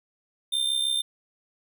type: tone with amplitude modulation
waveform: square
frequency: 3600 Hz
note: A7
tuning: 39 cents sharp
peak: -21 dBFS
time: 0.52-1.02 s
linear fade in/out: 10 ms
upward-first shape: sine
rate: 66.6 Hz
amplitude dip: 65%
effects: none